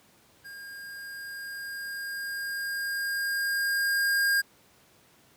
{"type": "tone with level ramp", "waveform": "square", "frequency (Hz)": 1615, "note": "G#6", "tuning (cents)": -49, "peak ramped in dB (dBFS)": [-42, -22], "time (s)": [0.44, 4.42], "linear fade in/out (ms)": 20, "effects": ["pink hiss -60 dBFS RMS until 5.36 s", "high-pass 100 Hz 12 dB/octave"]}